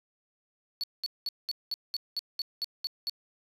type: tone bursts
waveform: triangle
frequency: 4435 Hz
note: C#8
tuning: in tune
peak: -28 dBFS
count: 11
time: 0.81-3.096 s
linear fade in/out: 0 ms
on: 26 ms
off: 200 ms
effects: resampled to 32000 Hz + 10-bit